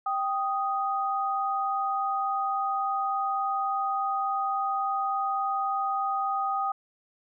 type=tone pair together; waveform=sine; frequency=784 / 1244.5 Hz; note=G5 / D#6; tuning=0 / 0 cents; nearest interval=minor sixth; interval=800 cents; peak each=-28 dBFS; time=0.06-6.72 s; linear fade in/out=5 ms; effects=none